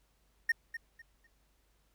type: tone with echo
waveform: triangle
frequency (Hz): 1843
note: A#6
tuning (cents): -20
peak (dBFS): -23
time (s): 0.49-0.52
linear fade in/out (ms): 5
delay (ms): 250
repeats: 3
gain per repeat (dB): -12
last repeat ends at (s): 1.27
effects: added 50 Hz sine -70 dBFS peak until 1.94 s + pink hiss -74 dBFS RMS until 1.94 s